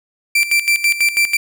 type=tone with tremolo; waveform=40% pulse; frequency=2349 Hz; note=D7; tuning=in tune; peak=-10 dBFS; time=0.35-1.37 s; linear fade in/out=5 ms; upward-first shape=square; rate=6.1 Hz; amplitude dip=75%; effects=none